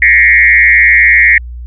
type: tone with frequency modulation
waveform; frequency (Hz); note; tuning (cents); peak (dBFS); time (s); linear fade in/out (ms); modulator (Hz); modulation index
sine; 2012; B6; +32; -3; 0.02-1.38; 2; 108; 2
effects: added 60 Hz sine -22 dBFS peak until 1.66 s